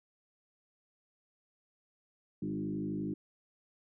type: tone with frequency modulation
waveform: sine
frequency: 246.9 Hz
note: B3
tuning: in tune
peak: -33 dBFS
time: 2.42-3.14 s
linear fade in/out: 5 ms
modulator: 52 Hz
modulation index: 1.9
effects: none